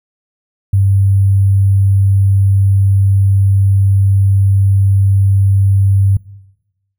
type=tone with sample-and-hold; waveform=sine; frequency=98 Hz; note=G2; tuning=in tune; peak=-7 dBFS; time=0.73-6.17 s; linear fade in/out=5 ms; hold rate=11025 Hz; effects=noise-tail reverb RT60 1.0 s tail -21 dB re dry